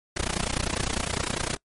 pink noise with amplitude modulation, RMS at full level -24 dBFS, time 0.16-1.57 s, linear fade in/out 10 ms, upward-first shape sine, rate 29.9 Hz, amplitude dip 100%, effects noise-tail reverb RT60 0.1 s tail -24 dB re dry + MP3 48 kbps

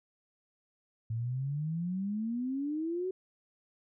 sine exponential sweep, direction up, 110 to 380.6 Hz, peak -31 dBFS, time 1.1-3.11 s, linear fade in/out 5 ms, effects none

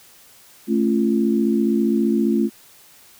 sine chord, A augmented, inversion none, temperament just, 220 / 275 / 343.8 Hz, A3 / C#4 / E#4, 0 / -14 / -27 cents, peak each -18 / -22 / -21 dBFS, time 0.67-2.5 s, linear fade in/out 50 ms, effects white hiss -49 dBFS RMS until 3.19 s

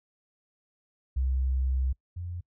sine tone pair in turn, 65.1 / 87.63 Hz, C2 / F2, -8 / +6 cents, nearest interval perfect fourth, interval 514 cents, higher second, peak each -24 / -33 dBFS, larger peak first, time 1.16-1.93 / 2.16-2.41 s, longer first, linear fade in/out 10 ms, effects noise-tail reverb RT60 0.1 s tail -24 dB re dry

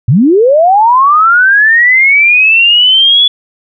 sine linear sweep, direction up, 100.9 to 3436 Hz, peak -3 dBFS, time 0.08-3.28 s, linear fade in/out 5 ms, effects none

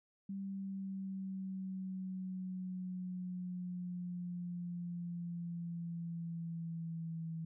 sine exponential sweep, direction down, 196 to 162.7 Hz, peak -39 dBFS, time 0.29-7.45 s, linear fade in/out 5 ms, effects none

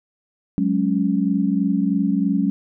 sine chord, F# suspended second, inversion none, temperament just, 185 / 208.1 / 277.5 Hz, F#3 / G#3 / C#4, 0 / +4 / +2 cents, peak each -21 dBFS, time 0.58-2.5 s, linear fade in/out 0 ms, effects none

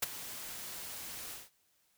white noise with ADSR envelope, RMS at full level -29 dBFS, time 0.02-1.5 s, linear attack 11 ms, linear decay 16 ms, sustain -15 dB, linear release 190 ms, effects white hiss -73 dBFS RMS until 1.97 s

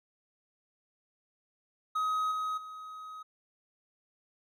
triangle tone with level steps, 1264 Hz, D#6, 27 cents sharp, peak -26 / -29 / -40 dBFS, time 1.95-3.23 s, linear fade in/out 10 ms, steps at 2.31 / 2.57 s, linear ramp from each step 10 ms, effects none

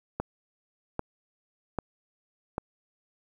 click train, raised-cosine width 1 ms, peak -15 dBFS, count 4, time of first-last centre 0.2-2.581 s, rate 1.26 Hz, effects 9-bit

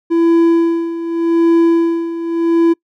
triangle tone with tremolo, 334.4 Hz, E4, 25 cents sharp, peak -5 dBFS, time 0.1-2.74 s, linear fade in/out 20 ms, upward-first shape sine, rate 0.85 Hz, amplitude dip 75%, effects noise-tail reverb RT60 0.1 s tail -25 dB re dry

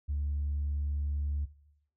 sine tone, 72.4 Hz, D2, 24 cents flat, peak -28 dBFS, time 0.08-1.46 s, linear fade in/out 20 ms, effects noise-tail reverb RT60 0.8 s tail -18 dB re dry + tanh soft clip ceiling -26 dBFS

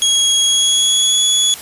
25% pulse tone with pitch glide, 3308 to 3391 Hz, G#7 to G#7, -8 to +35 cents, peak -7 dBFS, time 0.02-1.54 s, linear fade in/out 0 ms, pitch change +43 cents, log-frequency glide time 0.44-1.23 s, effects white hiss -32 dBFS RMS until 1.61 s + resampled to 32000 Hz

